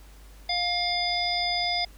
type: harmonic tone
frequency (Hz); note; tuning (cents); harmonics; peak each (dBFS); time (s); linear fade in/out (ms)
707; F5; +21; 1 / 3 / 5 / 7; -29 / -31 / -31 / -28; 0.49-1.85; 5
effects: added 50 Hz sine -46 dBFS peak until 1.97 s + pink hiss -55 dBFS RMS until 1.97 s